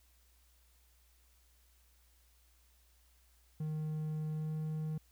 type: tone with pitch glide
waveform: triangle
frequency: 154.7 to 155.78 Hz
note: D#3 to D#3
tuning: -10 to +2 cents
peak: -33 dBFS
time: 3.6-4.98 s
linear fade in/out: 5 ms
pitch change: +12 cents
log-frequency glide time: 4.31-4.52 s
effects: added 60 Hz sine -66 dBFS peak until 5.11 s + white hiss -71 dBFS RMS until 5.11 s